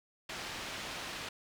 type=low-pass noise; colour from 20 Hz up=white; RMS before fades=-42 dBFS; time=0.29-1.29 s; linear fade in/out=5 ms; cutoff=3800 Hz; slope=12 dB/octave; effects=none